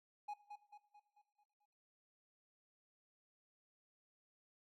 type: tone with echo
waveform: triangle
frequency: 830.6 Hz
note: G#5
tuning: in tune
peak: -40 dBFS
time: 0.28-0.34 s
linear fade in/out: 10 ms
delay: 220 ms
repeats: 6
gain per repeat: -6 dB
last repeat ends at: 1.66 s
effects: noise-tail reverb RT60 1.0 s tail -17 dB re dry